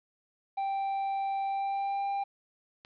triangle tone with pitch glide, 784 to 795.4 Hz, G5 to G5, 0 to +25 cents, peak -27 dBFS, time 0.57-2.24 s, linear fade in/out 10 ms, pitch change +25 cents, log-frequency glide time 1.46-2.04 s
click, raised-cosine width 0.2 ms, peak -31 dBFS, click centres 2.849 s
effects resampled to 11025 Hz + 11-bit

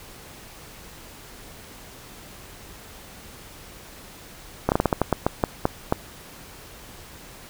slowing click train, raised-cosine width 1 ms, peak -4 dBFS, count 12, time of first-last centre 4.69-5.924 s, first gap 29 ms, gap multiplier 1.25, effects pink hiss -44 dBFS RMS until 7.49 s

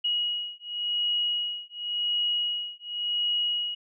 sine beating tone pair, 2900 / 2900.91 Hz, F#7 / F#7, -35 / -35 cents, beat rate 0.91 Hz, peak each -29 dBFS, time 0.04-3.75 s, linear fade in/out 10 ms, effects none

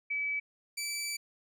sine / 15% pulse tone pair in turn, 2293 / 2316 Hz, D7 / D7, -42 / -25 cents, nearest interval unison, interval 17 cents, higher second, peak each -30 / -27 dBFS, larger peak second, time 0.1-0.4 / 0.77-1.17 s, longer second, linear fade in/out 10 ms, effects none

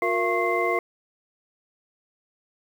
sine tone cluster, 358.6 / 465.7 / 679 / 1087 / 2078 Hz, F4 / A#4 / F5 / C#6 / C7, +46 / -2 / -49 / -34 / -12 cents, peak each -27 dBFS, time 0.02-0.79 s, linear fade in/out 2 ms, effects tanh soft clip ceiling -9 dBFS + 8-bit

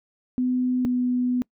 sine tone pair in turn, 251.8 / 248.5 Hz, B3 / B3, +34 / +11 cents, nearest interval unison, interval 23 cents, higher first, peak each -20 dBFS, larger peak neither, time 0.38-0.85 / 0.85-1.42 s, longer second, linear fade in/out 0 ms, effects noise-tail reverb RT60 0.1 s tail -25 dB re dry

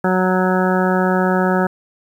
harmonic tone, 185 Hz, F#3, in tune, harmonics 1 / 2 / 3 / 4 / 5 / 7 / 8 / 9, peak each -17 / -20 / -22 / -23 / -24 / -25 / -26 / -27 dBFS, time 0.04-1.67 s, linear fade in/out 5 ms, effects 8-bit

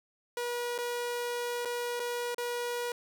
sawtooth tone with dropouts, 482.2 Hz, B4, 41 cents flat, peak -28 dBFS, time 0.37-2.92 s, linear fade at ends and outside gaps 2 ms, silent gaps 0.78-0.786 / 1.65-1.655 / 1.996-2 / 2.346-2.381 s, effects none

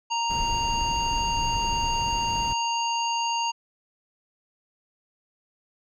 harmonic tone, 932.3 Hz, A#5, in tune, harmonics 1 / 3 / 5 / 7, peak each -25 / -30 / -35 / -36 dBFS, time 0.1-3.52 s, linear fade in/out 20 ms
brown noise, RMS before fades -32 dBFS, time 0.29-2.54 s, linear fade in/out 20 ms
effects none

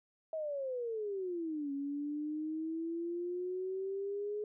sine exponential two-way sweep, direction down then up, 647 to 277.2 to 422.4 Hz, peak -35 dBFS, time 0.33-4.44 s, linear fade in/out 2 ms, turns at 1.72 s, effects none

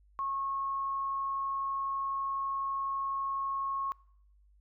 sine tone, 1092 Hz, C#6, 26 cents flat, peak -31 dBFS, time 0.19-3.92 s, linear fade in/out 0 ms, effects noise-tail reverb RT60 0.7 s tail -24 dB re dry + added 50 Hz sine -60 dBFS peak until 4.6 s

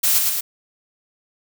blue noise with echo, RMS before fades -17 dBFS, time 0.03-0.19 s, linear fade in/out 10 ms, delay 110 ms, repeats 2, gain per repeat -3 dB, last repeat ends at 0.41 s, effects none

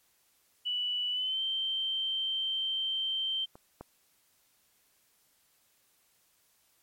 sine tone with pitch glide, 2960 to 3127 Hz, F#7 to G7, 0 to -5 cents, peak -29 dBFS, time 0.65-3.46 s, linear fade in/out 20 ms, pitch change +95 cents, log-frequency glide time 1.11-1.42 s
clicks, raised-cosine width 1 ms, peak -35 / -28 dBFS, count 2, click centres 3.555 / 3.81 s
effects white hiss -69 dBFS RMS until 6.82 s + MP3 64 kbps

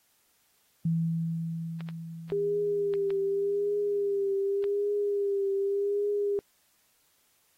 sine tone with exponential decay, 164.8 Hz, E3, in tune, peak -23 dBFS, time 0.85-4.35 s, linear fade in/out 5 ms, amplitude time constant 760 ms
clicks, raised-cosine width 0.3 ms, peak -28 dBFS, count 6, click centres 1.807 / 1.888 / 2.301 / 2.938 / 3.105 / 4.641 s
sine tone with vibrato, 401.8 Hz, G4, 43 cents sharp, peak -25 dBFS, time 2.32-6.39 s, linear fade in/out 0 ms, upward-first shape triangle, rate 0.86 Hz, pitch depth 44 cents each way
effects white hiss -68 dBFS RMS until 7.57 s + AAC 48 kbps

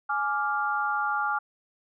sine chord, D diminished, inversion second, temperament equal with one note detuned, 836.9 / 1174.7 / 1396.9 Hz, Ab5 / D6 / F6, +13 / 0 / 0 cents, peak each -29 / -30 / -28 dBFS, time 0.09-1.39 s, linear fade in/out 10 ms, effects none

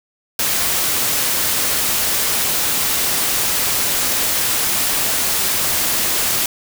white noise, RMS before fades -18 dBFS, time 0.39-6.46 s, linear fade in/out 2 ms, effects none

